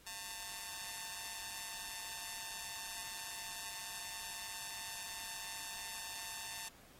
5% pulse tone with amplitude modulation, 897 Hz, A5, 33 cents sharp, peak -28 dBFS, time 0.06-6.69 s, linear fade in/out 10 ms, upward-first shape sine, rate 199 Hz, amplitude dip 95%, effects pink hiss -62 dBFS RMS until 6.99 s + AAC 48 kbps

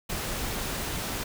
pink noise, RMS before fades -32 dBFS, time 0.09-1.24 s, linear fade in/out 10 ms, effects none

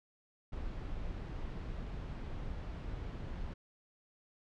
brown noise, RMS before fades -41 dBFS, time 0.52-3.54 s, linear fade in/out 10 ms, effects low-pass 4000 Hz 12 dB/octave

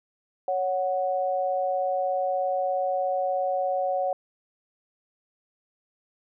sine tone pair together, 555.8 / 739 Hz, C#5 / F#5, +4 / -2 cents, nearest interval perfect fourth, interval 494 cents, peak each -26 dBFS, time 0.48-4.13 s, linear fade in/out 2 ms, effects none

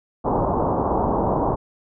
white low-pass noise, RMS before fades -21 dBFS, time 0.24-1.56 s, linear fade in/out 20 ms, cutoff 1000 Hz, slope 48 dB/octave, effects none

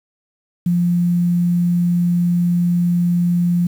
sine tone with quantisation, 174.61 Hz, F3, in tune, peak -13 dBFS, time 0.66-3.67 s, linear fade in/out 5 ms, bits 7, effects none

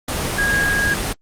sine tone in noise, 1639 Hz, G#6, 23 cents flat, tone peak -16 dBFS, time 0.38-0.94 s, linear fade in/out 5 ms, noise pink, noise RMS -22 dBFS, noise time 0.08-1.13 s, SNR +3 dB, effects low-pass 12000 Hz 12 dB/octave + Opus 24 kbps

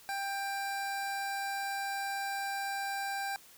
25% pulse tone, 791 Hz, G5, 15 cents sharp, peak -30 dBFS, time 0.09-3.36 s, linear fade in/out 0 ms, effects white hiss -57 dBFS RMS until 3.57 s

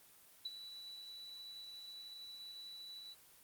sine tone with ADSR envelope, 3951 Hz, B7, in tune, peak -37 dBFS, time 0.45-3.15 s, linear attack 6 ms, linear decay 30 ms, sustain -11 dB, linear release 34 ms, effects white hiss -63 dBFS RMS until 3.43 s + Opus 24 kbps

